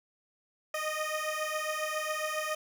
15% pulse beating tone pair, 614 / 621.3 Hz, D#5 / D#5, -23 / -3 cents, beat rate 7.3 Hz, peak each -28 dBFS, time 0.74-2.55 s, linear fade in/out 5 ms, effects none

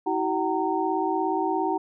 sine tone cluster, 321.8 / 378.9 / 758 / 921 Hz, E4 / F#4 / F#5 / A#5, -42 / +41 / +42 / -21 cents, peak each -28 dBFS, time 0.06-1.78 s, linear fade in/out 10 ms, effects none

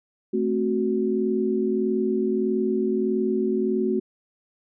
sine chord, F# diminished, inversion first, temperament equal, 220 / 261.6 / 370 Hz, A3 / C4 / F#4, 0 / 0 / 0 cents, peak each -25 / -28 / -23 dBFS, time 0.33-4 s, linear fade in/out 10 ms, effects none

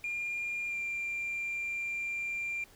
sine tone with pitch glide, 2406 to 2378 Hz, D7 to D7, +41 to +21 cents, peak -31 dBFS, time 0.04-2.64 s, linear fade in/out 2 ms, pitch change -20 cents, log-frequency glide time 0.68-0.75 s, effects tanh soft clip ceiling -30 dBFS + pink hiss -59 dBFS RMS until 2.75 s

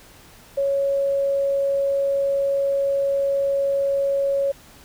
sine tone, 554.4 Hz, C#5, in tune, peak -18 dBFS, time 0.57-4.52 s, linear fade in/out 10 ms, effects pink hiss -48 dBFS RMS until 4.84 s

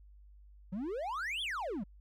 triangle exponential two-way sweep, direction up then down, 174.61 to 3533 to 174.61 Hz, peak -33 dBFS, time 0.72-1.84 s, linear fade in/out 10 ms, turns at 1.42 s, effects added 50 Hz sine -54 dBFS peak until 2 s

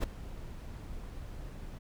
brown noise with ADSR envelope, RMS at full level -24 dBFS, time 0-1.79 s, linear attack 36 ms, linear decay 7 ms, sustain -19 dB, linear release 18 ms, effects none

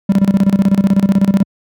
triangle tone with tremolo, 196.1 Hz, G3, 1 cent sharp, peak -4 dBFS, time 0.09-1.43 s, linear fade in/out 5 ms, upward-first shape square, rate 16 Hz, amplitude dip 80%, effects high-pass 80 Hz 12 dB/octave

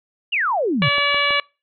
sine exponential sweep, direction down, 2983 to 120 Hz, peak -17 dBFS, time 0.32-0.89 s, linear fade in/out 10 ms
harmonic tone, 573 Hz, D5, 43 cents flat, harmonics 1 / 2 / 3 / 4 / 5 / 6 / 7, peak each -26 / -22 / -24 / -20 / -23 / -28 / -30 dBFS, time 0.82-1.4 s, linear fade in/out 2 ms
click train, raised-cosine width 1 ms, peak -18 dBFS, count 4, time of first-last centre 0.82-1.307 s, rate 6.16 Hz
effects noise-tail reverb RT60 0.3 s tail -25 dB re dry

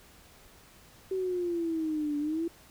sine exponential two-way sweep, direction down then up, 382.8 to 290 to 340.2 Hz, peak -28 dBFS, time 1.11-2.48 s, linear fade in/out 5 ms, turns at 2.18 s, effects pink hiss -56 dBFS RMS until 2.7 s

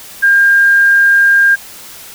sine tone, 1605 Hz, G6, 40 cents sharp, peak -5 dBFS, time 0.22-1.56 s, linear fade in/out 20 ms, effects white hiss -33 dBFS RMS until 2.14 s

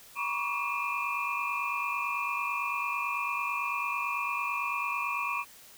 sine tone cluster, 963 / 1112 / 1161 / 2417 / 2629 Hz, B5 / C#6 / D6 / D7 / E7, -44 / +5 / -20 / +49 / -5 cents, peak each -37 / -34 / -38 / -34 / -37 dBFS, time 0.15-5.45 s, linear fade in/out 50 ms, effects white hiss -53 dBFS RMS until 5.77 s

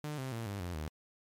sawtooth tone with pitch steps, 150 / 131.34 / 115 / 100.69 / 88.17 / 77.2 Hz, D3 / C3 / A#2 / G2 / F2 / D#2, +37 / +7 / -23 / +47 / +17 / -13 cents, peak -33 dBFS, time 0.04-0.88 s, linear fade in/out 0 ms, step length 140 ms, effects MP3 64 kbps

